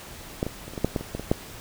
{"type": "clicks", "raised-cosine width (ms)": 2, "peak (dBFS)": [-10, -16, -26, -27, -17, -7, -11, -20, -16, -18, -6], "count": 11, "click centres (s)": [0.429, 0.466, 0.68, 0.736, 0.778, 0.846, 0.962, 1.01, 1.15, 1.196, 1.315], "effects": ["pink hiss -42 dBFS RMS until 1.6 s"]}